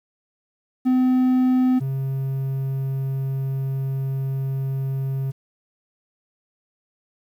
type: tone pair in turn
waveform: triangle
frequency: 255.1 / 134.75 Hz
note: C4 / C#3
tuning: -44 / -49 cents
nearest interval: major seventh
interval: 1105 cents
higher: first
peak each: -13 / -20 dBFS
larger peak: first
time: 0.85-1.8 / 1.8-5.32 s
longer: second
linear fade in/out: 20 ms
effects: 9-bit